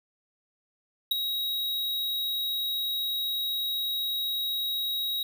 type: tone with ADSR envelope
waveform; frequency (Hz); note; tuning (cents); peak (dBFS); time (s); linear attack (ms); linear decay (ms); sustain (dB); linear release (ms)
square; 3816; A#7; +40; -20; 1.11-5.23; 6; 14; -8; 3
effects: none